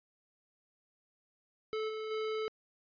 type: tone with level steps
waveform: square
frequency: 435.5 Hz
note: A4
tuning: 18 cents flat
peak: -34 / -38 / -34 dBFS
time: 1.73-2.48 s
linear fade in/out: 0 ms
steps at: 1.88 / 2.1 s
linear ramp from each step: 20 ms
effects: resampled to 11025 Hz